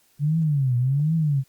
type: tone with vibrato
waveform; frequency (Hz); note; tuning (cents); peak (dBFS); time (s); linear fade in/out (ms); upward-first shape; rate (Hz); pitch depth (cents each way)
sine; 141; C#3; +30; -18; 0.19-1.44; 50; triangle; 1.3; 280
effects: white hiss -62 dBFS RMS until 1.48 s + Opus 48 kbps